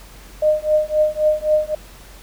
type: tone with tremolo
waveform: sine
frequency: 612 Hz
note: D#5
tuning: 29 cents flat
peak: -10 dBFS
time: 0.42-1.75 s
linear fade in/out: 5 ms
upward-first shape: triangle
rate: 3.8 Hz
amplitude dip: 100%
effects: added 46 Hz sine -41 dBFS peak until 2.22 s + pink hiss -44 dBFS RMS until 2.22 s